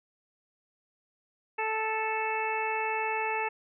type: harmonic tone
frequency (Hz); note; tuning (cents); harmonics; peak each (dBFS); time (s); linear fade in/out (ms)
439; A4; -4; 1 / 2 / 3 / 4 / 5 / 6; -35 / -31 / -40 / -38 / -37 / -35; 1.58-3.49; 10
effects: none